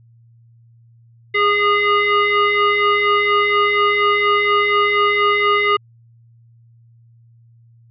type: tone with frequency modulation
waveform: sine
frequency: 407.9 Hz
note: G#4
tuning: 31 cents flat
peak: -12 dBFS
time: 1.34-5.77 s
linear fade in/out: 10 ms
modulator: 820 Hz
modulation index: 2.6
effects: added 116 Hz sine -46 dBFS peak until 7.9 s + MP3 96 kbps